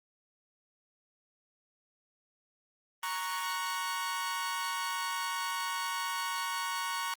sawtooth chord, F# major, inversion first, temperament equal, 932.3 / 1108.7 / 1480 Hz, A#5 / C#6 / F#6, 0 / 0 / 0 cents, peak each -33 / -32 / -36 dBFS, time 3.03-7.14 s, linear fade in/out 2 ms, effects Opus 24 kbps

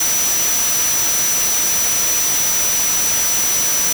sine tone in noise, 5920 Hz, F#8, in tune, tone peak -16 dBFS, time 0-3.93 s, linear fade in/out 5 ms, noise white, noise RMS -20 dBFS, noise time 0-3.93 s, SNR +1 dB, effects none

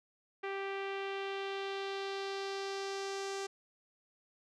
sawtooth tone with low-pass filter sweep, 392 Hz, G4, in tune, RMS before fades -39 dBFS, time 0.43-3.47 s, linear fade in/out 10 ms, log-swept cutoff 2300 to 6700 Hz, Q 1.9, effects none

